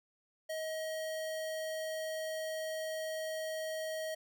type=tone; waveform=square; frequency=633 Hz; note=D#5; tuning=30 cents sharp; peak=-37 dBFS; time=0.49-4.15 s; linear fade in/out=10 ms; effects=none